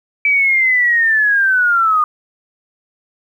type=linear sweep; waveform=sine; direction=down; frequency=2308 to 1212 Hz; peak=-10 dBFS; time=0.25-2.04 s; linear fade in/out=2 ms; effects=8-bit